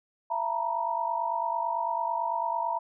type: tone cluster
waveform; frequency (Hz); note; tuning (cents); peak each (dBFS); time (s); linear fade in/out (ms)
sine; 672 / 912 / 961; E5 / A#5 / B5; +33 / -38 / -48; -34 / -30 / -30; 0.3-2.79; 10
effects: none